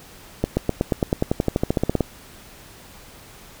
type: accelerating click train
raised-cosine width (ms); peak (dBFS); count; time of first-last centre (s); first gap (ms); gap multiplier
2; -5; 19; 0.44-2.007; 130; 0.95
effects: pink hiss -45 dBFS RMS until 3.6 s